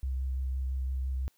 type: tone with vibrato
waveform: sine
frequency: 65.41 Hz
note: C2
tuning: in tune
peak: -29 dBFS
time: 0.03-1.28 s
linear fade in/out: 0 ms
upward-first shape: sine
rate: 5.9 Hz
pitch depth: 17 cents each way
effects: white hiss -70 dBFS RMS until 1.37 s